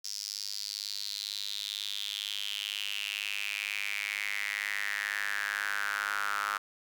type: tone with high-pass filter sweep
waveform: sawtooth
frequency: 102.1 Hz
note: G#2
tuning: 29 cents flat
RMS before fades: -35 dBFS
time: 0.04-6.58 s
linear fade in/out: 10 ms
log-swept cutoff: 5300 to 1300 Hz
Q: 5.8
effects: none